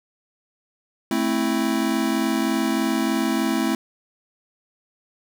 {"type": "chord", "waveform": "square", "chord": "A minor", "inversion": "none", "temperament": "equal with one note detuned", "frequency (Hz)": [220, 263.3, 329.6], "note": ["A3", "C4", "E4"], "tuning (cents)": [0, 11, 0], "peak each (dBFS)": -25, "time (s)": [1.11, 3.75], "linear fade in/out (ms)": 2, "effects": []}